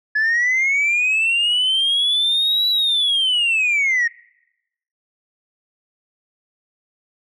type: linear two-way sweep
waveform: sine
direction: up then down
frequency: 1700 to 3951 to 1835 Hz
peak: -13 dBFS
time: 0.15-4.08 s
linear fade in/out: 10 ms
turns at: 2.69 s
effects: noise-tail reverb RT60 0.9 s tail -25 dB re dry + tanh soft clip ceiling -13 dBFS